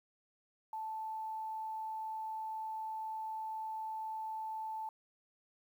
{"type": "tone with quantisation", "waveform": "sine", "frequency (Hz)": 878, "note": "A5", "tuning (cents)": -4, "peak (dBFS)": -38, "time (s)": [0.73, 4.89], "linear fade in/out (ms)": 2, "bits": 11, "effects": []}